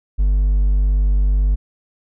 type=tone with hard clipping; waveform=triangle; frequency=49 Hz; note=G1; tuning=in tune; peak=-13 dBFS; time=0.18-1.56 s; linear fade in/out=20 ms; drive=5 dB; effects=none